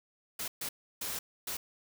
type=noise bursts at uneven times; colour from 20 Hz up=white; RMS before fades=-37 dBFS; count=4; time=0.39-0.48 / 0.61-0.69 / 1.01-1.19 / 1.47-1.57 s; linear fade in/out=5 ms; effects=none